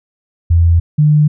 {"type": "tone pair in turn", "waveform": "sine", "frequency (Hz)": [84.3, 150.21], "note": ["E2", "D3"], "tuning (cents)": [39, 39], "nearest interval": "minor seventh", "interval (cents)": 1000, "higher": "second", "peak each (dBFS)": -6, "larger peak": "neither", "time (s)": [[0.5, 0.8], [0.98, 1.28]], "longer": "neither", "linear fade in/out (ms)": 10, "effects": []}